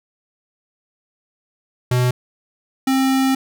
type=tone pair in turn; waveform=square; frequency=124.8 / 265.5 Hz; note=B2 / C4; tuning=+19 / +25 cents; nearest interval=octave + minor second; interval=1306 cents; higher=second; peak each=-15 dBFS; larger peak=neither; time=1.91-2.11 / 2.87-3.35 s; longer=second; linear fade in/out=5 ms; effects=none